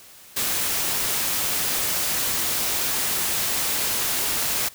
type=noise; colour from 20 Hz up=white; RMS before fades=-24 dBFS; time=0.36-4.69 s; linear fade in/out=10 ms; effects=white hiss -47 dBFS RMS until 4.74 s